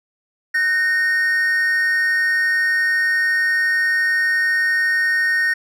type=tone pair together; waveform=triangle; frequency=1500 / 1845.8 Hz; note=F#6 / A#6; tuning=+23 / -18 cents; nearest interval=major third; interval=359 cents; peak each=-22 / -14 dBFS; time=0.54-5.54 s; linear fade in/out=10 ms; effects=none